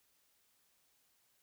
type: silence
effects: white hiss -74 dBFS RMS until 1.42 s